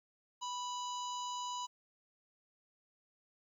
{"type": "harmonic tone with a mistuned harmonic", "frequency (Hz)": 986, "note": "B5", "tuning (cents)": -3, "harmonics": [1, 3, 4, 5, 6, 7], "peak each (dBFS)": [-39, -48, -50, -55, -53, -49], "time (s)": [0.41, 1.67], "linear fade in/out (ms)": 20, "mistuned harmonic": 6, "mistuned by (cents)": 70, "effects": ["12-bit"]}